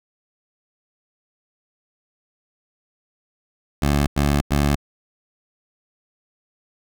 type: tone bursts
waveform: 15% pulse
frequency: 71.8 Hz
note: D2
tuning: 39 cents flat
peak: -10 dBFS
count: 3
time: 3.82-4.756 s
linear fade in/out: 5 ms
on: 250 ms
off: 93 ms
effects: none